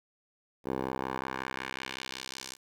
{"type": "tone with band-pass filter sweep", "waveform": "10% pulse", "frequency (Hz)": 65.41, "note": "C2", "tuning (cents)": 0, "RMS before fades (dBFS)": -37, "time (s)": [0.64, 2.57], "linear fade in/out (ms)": 50, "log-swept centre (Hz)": [490, 6700], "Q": 1.2, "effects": ["9-bit"]}